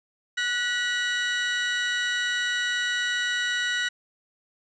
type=tone pair together; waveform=30% pulse; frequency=1472.3 / 1927 Hz; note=F#6 / B6; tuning=-9 / -43 cents; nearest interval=perfect fourth; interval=466 cents; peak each=-24 dBFS; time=0.37-3.89 s; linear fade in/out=10 ms; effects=resampled to 16000 Hz + 8-bit